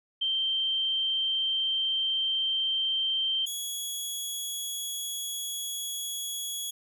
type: tone pair in turn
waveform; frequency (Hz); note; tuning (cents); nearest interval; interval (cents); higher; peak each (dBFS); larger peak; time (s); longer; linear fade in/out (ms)
sine / 15% pulse; 3136 / 3351; G7 / G#7; 0 / +15; minor second; 115; second; -25; neither; 0.21-3.46 / 3.46-6.71; neither; 10
effects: none